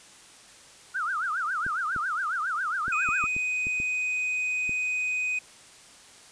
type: tone with vibrato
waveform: sine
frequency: 1381 Hz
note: F6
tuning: 20 cents flat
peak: -26 dBFS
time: 0.94-3.27 s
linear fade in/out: 20 ms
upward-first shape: triangle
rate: 7.3 Hz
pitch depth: 280 cents each way
type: clicks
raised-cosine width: 3 ms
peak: -26 dBFS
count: 9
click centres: 1.665 / 1.963 / 2.881 / 3.089 / 3.24 / 3.365 / 3.669 / 3.801 / 4.694 s
type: tone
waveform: triangle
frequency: 2500 Hz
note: D#7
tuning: 8 cents sharp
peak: -24 dBFS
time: 2.92-5.39 s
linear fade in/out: 5 ms
effects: white hiss -51 dBFS RMS until 6.31 s + resampled to 22050 Hz

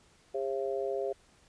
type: harmonic tone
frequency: 135 Hz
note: C#3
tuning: 45 cents flat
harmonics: 3 / 4 / 5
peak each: -33 / -35 / -37 dBFS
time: 0.34-1.13 s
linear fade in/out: 10 ms
effects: pink hiss -63 dBFS RMS until 1.48 s + resampled to 22050 Hz

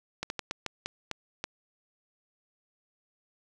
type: slowing click train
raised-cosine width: 0.2 ms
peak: -15 dBFS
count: 8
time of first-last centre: 0.23-1.441 s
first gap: 71 ms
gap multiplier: 1.29
effects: none

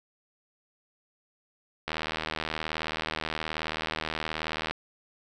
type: click train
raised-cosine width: 0.3 ms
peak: -14 dBFS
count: 224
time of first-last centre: 1.88-4.71 s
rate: 78.8 Hz
effects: none

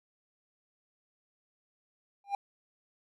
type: tone with exponential growth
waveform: triangle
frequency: 801 Hz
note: G5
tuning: 37 cents sharp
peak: -23 dBFS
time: 2.24-2.35 s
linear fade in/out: 2 ms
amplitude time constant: 23 ms
effects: none

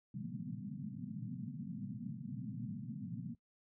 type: band-pass noise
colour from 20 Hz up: white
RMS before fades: -44 dBFS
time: 0.14-3.35 s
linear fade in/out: 5 ms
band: 110 to 250 Hz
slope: 96 dB/octave
effects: noise-tail reverb RT60 0.1 s tail -21 dB re dry

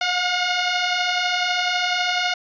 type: beating tone pair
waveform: 10% pulse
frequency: 710 / 722 Hz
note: F5 / F#5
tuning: +28 / -43 cents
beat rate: 12 Hz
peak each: -18 / -12 dBFS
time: 0.01-2.34 s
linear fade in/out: 5 ms
effects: resampled to 16000 Hz

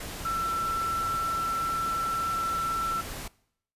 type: tone in noise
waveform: sine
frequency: 1341 Hz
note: E6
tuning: 29 cents sharp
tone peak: -27 dBFS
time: 0.25-3.01 s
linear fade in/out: 5 ms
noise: pink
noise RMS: -38 dBFS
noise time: 0-3.28 s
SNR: +8 dB
effects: noise-tail reverb RT60 0.7 s tail -22 dB re dry + resampled to 32000 Hz

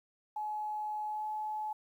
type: tone with pitch glide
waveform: sine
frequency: 849 to 855.9 Hz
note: G#5 to A5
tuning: +38 to -48 cents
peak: -34 dBFS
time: 0.36-1.73 s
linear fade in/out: 5 ms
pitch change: +14 cents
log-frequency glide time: 1.07-1.26 s
effects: 11-bit

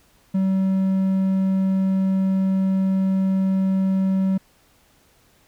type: tone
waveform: triangle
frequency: 190.9 Hz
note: G3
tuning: 46 cents flat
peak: -15 dBFS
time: 0.34-4.38 s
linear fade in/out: 10 ms
effects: pink hiss -58 dBFS RMS until 5.47 s

